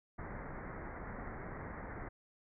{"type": "low-pass noise", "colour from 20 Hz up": "pink", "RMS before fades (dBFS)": -45, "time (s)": [0.18, 2.09], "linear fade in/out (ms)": 10, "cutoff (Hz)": 2100, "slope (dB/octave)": 96, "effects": []}